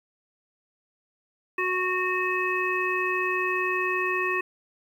harmonic tone, 367.4 Hz, F#4, 12 cents flat, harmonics 1 / 3 / 5 / 7, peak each -29 / -29 / -29 / -29 dBFS, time 1.58-4.41 s, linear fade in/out 5 ms, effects 9-bit

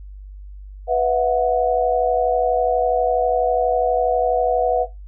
sine chord, B suspended fourth, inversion none, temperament equal with one note detuned, 493.9 / 659.3 / 731.5 Hz, B4 / E5 / F#5, 0 / 0 / -20 cents, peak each -19 dBFS, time 0.87-4.87 s, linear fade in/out 50 ms, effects noise-tail reverb RT60 0.2 s tail -18 dB re dry + added 49 Hz sine -34 dBFS peak until 5.07 s

